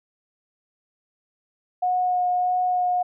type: tone with vibrato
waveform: sine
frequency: 725 Hz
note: F#5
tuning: 35 cents flat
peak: -19 dBFS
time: 1.82-3.03 s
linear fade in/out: 10 ms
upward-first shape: sine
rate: 1.6 Hz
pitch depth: 11 cents each way
effects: none